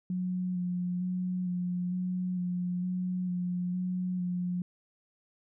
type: tone with vibrato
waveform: sine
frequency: 180.4 Hz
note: F#3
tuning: 44 cents flat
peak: -29 dBFS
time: 0.1-4.62 s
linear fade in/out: 2 ms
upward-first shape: square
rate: 1.1 Hz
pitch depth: 17 cents each way
effects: none